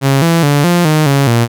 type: tone with pitch steps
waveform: sawtooth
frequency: 136.8 / 167 / 144.2 / 174.6 / 154.4 / 139.1 / 117.5 Hz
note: C#3 / E3 / D3 / F3 / D#3 / C#3 / A#2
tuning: -23 / +23 / -31 / 0 / -13 / +6 / +14 cents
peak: -4 dBFS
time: 0.01-1.48 s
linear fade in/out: 50 ms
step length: 210 ms
effects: none